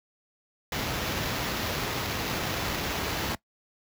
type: noise with sample-and-hold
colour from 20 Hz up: pink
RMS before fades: -30 dBFS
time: 0.72-3.35 s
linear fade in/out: 2 ms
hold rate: 8820 Hz
effects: noise-tail reverb RT60 0.1 s tail -20 dB re dry + high-pass 60 Hz 12 dB/octave